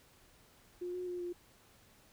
sine tone with pitch steps, 355.8 / 362.2 / 356 / 351.5 Hz, F4 / F#4 / F4 / F4, +32 / -37 / +33 / +11 cents, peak -37 dBFS, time 0.81-1.33 s, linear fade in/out 10 ms, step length 130 ms, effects pink hiss -64 dBFS RMS until 2.12 s

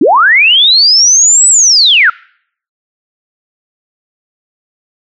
sine linear two-way sweep, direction up then down, 233.1 to 8010 to 1278 Hz, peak -3 dBFS, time 0.01-2.1 s, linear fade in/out 5 ms, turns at 1.48 s, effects noise-tail reverb RT60 0.6 s tail -24 dB re dry

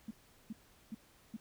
sine tone bursts, 219.8 Hz, A3, 2 cents flat, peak -39 dBFS, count 4, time 0.08-1.366 s, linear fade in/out 5 ms, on 29 ms, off 390 ms, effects pink hiss -65 dBFS RMS until 1.4 s

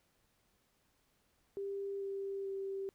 sine tone with pitch steps, 396.5 / 393.1 / 389.7 Hz, G4 / G4 / G4, +20 / +5 / -10 cents, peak -37 dBFS, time 1.57-2.89 s, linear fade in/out 0 ms, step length 440 ms, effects pink hiss -75 dBFS RMS until 2.94 s

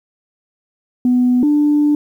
sine tone pair in turn, 248.3 / 295.3 Hz, B3 / D4, +9 / +10 cents, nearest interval minor third, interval 301 cents, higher second, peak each -9 dBFS, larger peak neither, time 1.05-1.43 / 1.43-1.95 s, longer second, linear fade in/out 2 ms, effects tanh soft clip ceiling -6 dBFS + 8-bit

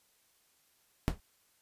brown noise with exponential decay, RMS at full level -25 dBFS, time 1.08-1.2 s, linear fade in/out 0 ms, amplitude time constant 26 ms, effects white hiss -70 dBFS RMS until 1.61 s + resampled to 32000 Hz

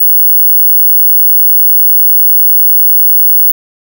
sine tone, 15670 Hz, B9, 15 cents flat, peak -3 dBFS, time 0-3.52 s, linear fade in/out 10 ms, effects none

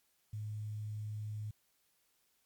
sine tone with quantisation, 106.4 Hz, G#2, 42 cents sharp, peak -38 dBFS, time 0.33-1.51 s, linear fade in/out 5 ms, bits 11, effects white hiss -75 dBFS RMS until 2.45 s + MP3 96 kbps

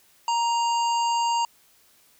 harmonic tone, 935 Hz, A#5, 5 cents sharp, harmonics 1 / 3 / 5 / 7 / 8, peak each -21 / -32 / -36 / -40 / -37 dBFS, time 0.28-1.45 s, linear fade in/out 2 ms, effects white hiss -59 dBFS RMS until 2.19 s

